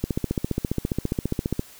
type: click train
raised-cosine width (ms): 3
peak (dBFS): -10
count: 24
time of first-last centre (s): 0.04-1.594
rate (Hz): 14.8
effects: white hiss -48 dBFS RMS until 1.79 s